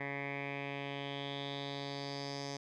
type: tone with low-pass filter sweep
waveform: 10% pulse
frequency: 140.3 Hz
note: C#3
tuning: 21 cents sharp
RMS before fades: -41 dBFS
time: 0-2.57 s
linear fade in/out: 5 ms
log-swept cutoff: 2000 to 5600 Hz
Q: 5
effects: none